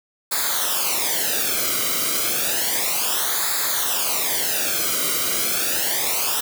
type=noise with flanger; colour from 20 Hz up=white; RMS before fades=-22 dBFS; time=0.31-6.41 s; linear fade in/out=10 ms; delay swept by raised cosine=0.34 to 1.16 ms; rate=0.31 Hz; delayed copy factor=-0.8; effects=none